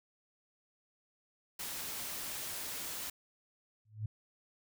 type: noise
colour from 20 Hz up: white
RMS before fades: -41 dBFS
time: 1.59-3.1 s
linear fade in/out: 5 ms
type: tone with exponential growth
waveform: sine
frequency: 107.4 Hz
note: A2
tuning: 41 cents flat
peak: -31 dBFS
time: 3.85-4.06 s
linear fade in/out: 5 ms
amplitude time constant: 44 ms
effects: none